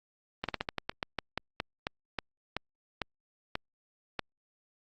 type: slowing click train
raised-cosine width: 0.3 ms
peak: -15 dBFS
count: 17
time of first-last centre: 0.44-4.193 s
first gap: 47 ms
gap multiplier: 1.19
effects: Opus 32 kbps